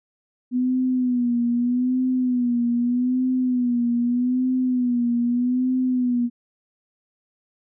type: tone with vibrato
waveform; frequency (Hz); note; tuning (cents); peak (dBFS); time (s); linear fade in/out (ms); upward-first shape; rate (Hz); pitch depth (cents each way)
sine; 247.1; B3; +1; -18; 0.51-6.3; 50; sine; 0.81; 65
effects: none